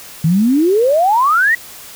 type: exponential sweep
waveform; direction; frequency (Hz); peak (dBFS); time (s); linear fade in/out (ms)
sine; up; 153 to 1959; -9; 0.24-1.55; 5
effects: white hiss -35 dBFS RMS until 1.95 s